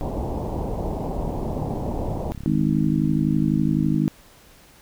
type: low-pass noise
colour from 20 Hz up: pink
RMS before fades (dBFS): -27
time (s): 0.01-2.32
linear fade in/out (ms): 0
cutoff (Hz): 910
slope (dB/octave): 48
type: click train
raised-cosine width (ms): 5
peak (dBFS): -22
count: 90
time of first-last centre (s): 1.36-3.947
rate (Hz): 34.4
type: harmonic tone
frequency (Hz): 51.91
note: G#1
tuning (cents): 0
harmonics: 3 / 4 / 5 / 6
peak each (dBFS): -22 / -23 / -24 / -25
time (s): 2.46-4.08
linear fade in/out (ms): 0
effects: pink hiss -51 dBFS RMS until 4.81 s